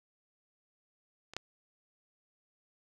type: clicks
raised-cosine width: 0.2 ms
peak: -29 / -17 dBFS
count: 2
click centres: 1.336 / 1.366 s
effects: 9-bit